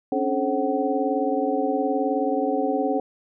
sine tone cluster, 268.9 / 287.9 / 432 / 535 / 754 Hz, C4 / D4 / A4 / C5 / F#5, +47 / -34 / -32 / +38 / +32 cents, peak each -27 dBFS, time 0.12-3 s, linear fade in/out 2 ms, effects none

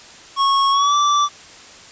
square tone with pitch glide, 1100 to 1165.4 Hz, C#6 to D6, -14 to -14 cents, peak -14 dBFS, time 0.36-1.29 s, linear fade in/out 50 ms, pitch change +100 cents, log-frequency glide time 0.71-0.95 s, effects white hiss -41 dBFS RMS until 1.91 s + resampled to 16000 Hz

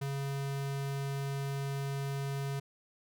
square tone, 138.59 Hz, C#3, in tune, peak -34 dBFS, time 0.01-2.6 s, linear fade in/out 10 ms, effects none

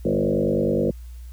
sine tone with frequency modulation, 349.2 Hz, F4, in tune, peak -18 dBFS, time 0.05-0.91 s, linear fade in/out 5 ms, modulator 49.8 Hz, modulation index 4.2, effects added 60 Hz sine -35 dBFS peak until 1.32 s + white hiss -57 dBFS RMS until 1.32 s

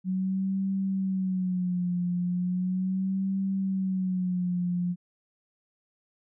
sine tone with vibrato, 185 Hz, F#3, in tune, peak -25 dBFS, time 0.04-4.96 s, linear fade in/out 50 ms, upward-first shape sine, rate 0.37 Hz, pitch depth 77 cents each way, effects none

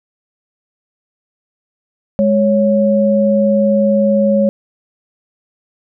sine tone pair together, 207.7 / 554.4 Hz, G#3 / C#5, 0 / 0 cents, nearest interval octave + perfect fourth, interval 1700 cents, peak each -12 dBFS, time 2.19-4.49 s, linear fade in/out 0 ms, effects none

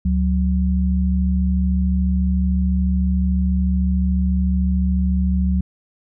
sine tone pair together, 71.2 / 185 Hz, C#2 / F#3, +47 / 0 cents, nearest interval octave + perfect fourth, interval 1653 cents, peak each -17 / -19 dBFS, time 0.05-5.61 s, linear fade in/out 5 ms, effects none

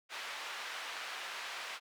white band-pass noise, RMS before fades -43 dBFS, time 0.09-1.8 s, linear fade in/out 50 ms, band 790 to 2800 Hz, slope 12 dB/octave, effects none

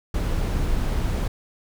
brown noise, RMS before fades -23 dBFS, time 0.14-1.28 s, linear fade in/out 5 ms, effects none

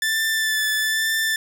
sawtooth tone with vibrato, 1760 Hz, A6, in tune, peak -16 dBFS, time 0.02-1.36 s, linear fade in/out 2 ms, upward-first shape sine, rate 1.1 Hz, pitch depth 18 cents each way, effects none

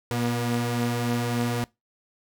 sawtooth tone pair together, 118.67 / 240.8 Hz, A#2 / B3, +31 / -44 cents, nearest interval octave, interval 1225 cents, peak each -23 dBFS, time 0.11-1.64 s, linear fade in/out 0 ms, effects noise-tail reverb RT60 0.2 s tail -22 dB re dry

